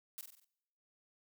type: noise with echo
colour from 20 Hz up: blue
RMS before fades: -45 dBFS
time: 0.18-0.21 s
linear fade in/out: 0 ms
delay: 47 ms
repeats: 5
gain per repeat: -5 dB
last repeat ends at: 0.445 s
effects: noise-tail reverb RT60 0.9 s tail -24 dB re dry